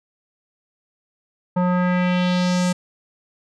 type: tone with low-pass filter sweep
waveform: square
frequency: 180 Hz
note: F#3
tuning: 47 cents flat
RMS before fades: -19 dBFS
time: 1.56-2.73 s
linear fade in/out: 10 ms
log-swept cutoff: 970 to 8400 Hz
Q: 2
effects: none